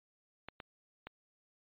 clicks, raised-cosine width 0.3 ms, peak -27 / -28 / -27 dBFS, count 3, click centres 0.486 / 0.602 / 1.07 s, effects resampled to 8000 Hz

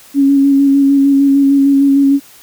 sine tone with vibrato, 277.2 Hz, C#4, in tune, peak -6 dBFS, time 0.14-2.2 s, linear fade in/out 50 ms, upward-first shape square, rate 6.6 Hz, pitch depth 16 cents each way, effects white hiss -41 dBFS RMS until 2.42 s

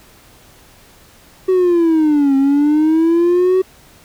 triangle linear two-way sweep, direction down then up, 378 to 269 to 378 Hz, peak -7 dBFS, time 1.48-3.62 s, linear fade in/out 10 ms, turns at 2.36 s, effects tanh soft clip ceiling -4 dBFS + pink hiss -46 dBFS RMS until 4.04 s

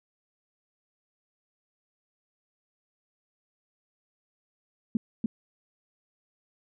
sine tone with echo, 224.7 Hz, A3, 37 cents sharp, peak -21 dBFS, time 4.95-4.97 s, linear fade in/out 2 ms, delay 290 ms, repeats 1, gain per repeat -2 dB, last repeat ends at 5.26 s, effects none

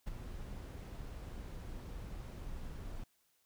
brown noise with ADSR envelope, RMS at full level -38 dBFS, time 0.06-3.04 s, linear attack 17 ms, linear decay 16 ms, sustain -7 dB, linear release 4 ms, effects white hiss -75 dBFS RMS until 3.45 s

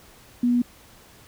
sine tone, 242.9 Hz, B3, 29 cents flat, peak -17 dBFS, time 0.43-0.62 s, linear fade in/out 5 ms, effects pink hiss -51 dBFS RMS until 1.27 s

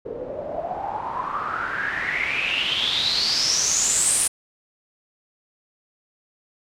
white noise with low-pass filter sweep, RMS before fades -24 dBFS, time 0.05-4.28 s, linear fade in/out 10 ms, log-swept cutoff 450 to 9600 Hz, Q 8.9, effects none

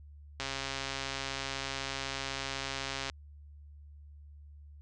click train, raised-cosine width 0.2 ms, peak -18 dBFS, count 368, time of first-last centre 0.4-3.099 s, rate 136 Hz, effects added 73 Hz sine -49 dBFS peak until 4.81 s + resampled to 24000 Hz

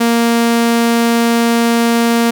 sawtooth tone, 233.1 Hz, A#3, in tune, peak -6 dBFS, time 0-2.31 s, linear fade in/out 10 ms, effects none

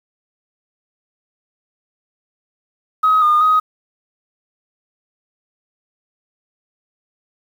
sine tone with pitch steps, 1267 / 1218 / 1256 Hz, D#6 / D#6 / D#6, +31 / -37 / +16 cents, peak -9 dBFS, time 3.03-3.6 s, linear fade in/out 10 ms, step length 190 ms, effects tanh soft clip ceiling -6 dBFS + 7-bit

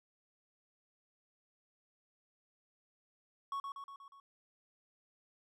triangle tone with echo, 1108.7 Hz, C#6, in tune, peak -34 dBFS, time 3.52-3.6 s, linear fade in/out 2 ms, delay 120 ms, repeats 5, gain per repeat -4 dB, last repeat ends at 4.2 s, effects none

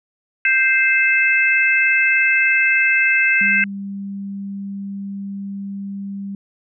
harmonic tone, 523.3 Hz, C5, in tune, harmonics 3 / 4 / 5, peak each -17 / -17 / -17 dBFS, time 0.45-3.64 s, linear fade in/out 2 ms
sine tone with pitch glide, 200.4 to 198.1 Hz, G3 to G3, +38 to +18 cents, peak -25 dBFS, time 3.41-6.35 s, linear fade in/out 2 ms, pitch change -20 cents, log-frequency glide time 3.64-3.71 s
effects none

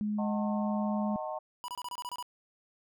sine tone, 210 Hz, G#3, 19 cents sharp, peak -29 dBFS, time 0.01-1.16 s, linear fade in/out 0 ms
sine chord, D# diminished seventh, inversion none, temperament just, 622.3 / 746.7 / 896 / 1075.3 Hz, D#5 / F#5 / A5 / C6, 0 / +16 / +31 / +47 cents, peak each -37 / -40 / -40 / -43 dBFS, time 0.18-1.39 s, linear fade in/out 10 ms
square tone bursts, 980 Hz, B5, 14 cents flat, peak -37 dBFS, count 9, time 1.64-2.226 s, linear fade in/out 0 ms, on 42 ms, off 26 ms
effects none

